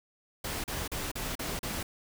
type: noise bursts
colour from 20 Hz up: pink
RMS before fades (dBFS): -35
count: 6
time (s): 0.44-1.83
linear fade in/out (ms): 5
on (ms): 200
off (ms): 38
effects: none